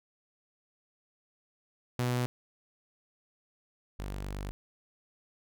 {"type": "tone pair in turn", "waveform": "sawtooth", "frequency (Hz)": [123.47, 49], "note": ["B2", "G1"], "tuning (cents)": [0, 0], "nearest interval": "octave + major third", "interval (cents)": 1600, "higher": "first", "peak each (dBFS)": [-24, -32], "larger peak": "first", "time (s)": [[1.99, 2.26], [3.99, 4.51]], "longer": "second", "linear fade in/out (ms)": 0, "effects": []}